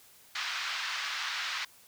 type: band-pass noise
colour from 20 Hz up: pink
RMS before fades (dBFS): -35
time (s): 0.35-1.65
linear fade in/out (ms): 5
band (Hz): 1200 to 5100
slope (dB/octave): 24
effects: white hiss -58 dBFS RMS until 1.87 s